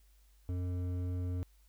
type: tone with hard clipping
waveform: sine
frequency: 89.8 Hz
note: F2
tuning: 49 cents sharp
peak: -35 dBFS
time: 0.49-1.43 s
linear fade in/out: 0 ms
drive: 10 dB
effects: added 50 Hz sine -61 dBFS peak until 1.68 s + white hiss -72 dBFS RMS until 1.68 s